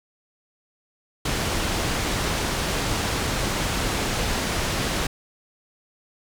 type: low-pass noise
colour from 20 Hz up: pink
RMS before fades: -25 dBFS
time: 1.25-5.07 s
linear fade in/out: 5 ms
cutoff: 8100 Hz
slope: 12 dB/octave
effects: none